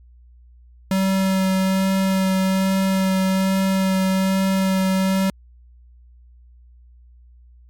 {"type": "tone with vibrato", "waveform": "square", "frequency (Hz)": 190.6, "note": "G3", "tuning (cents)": -48, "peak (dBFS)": -17, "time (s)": [0.91, 5.3], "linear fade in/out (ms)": 2, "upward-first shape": "sine", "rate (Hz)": 1.2, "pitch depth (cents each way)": 11, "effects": ["added 60 Hz sine -45 dBFS peak until 7.69 s", "MP3 96 kbps"]}